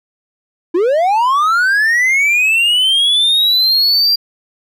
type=linear sweep; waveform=triangle; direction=up; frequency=321.5 to 4773 Hz; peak=-8 dBFS; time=0.74-4.16 s; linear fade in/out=10 ms; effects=none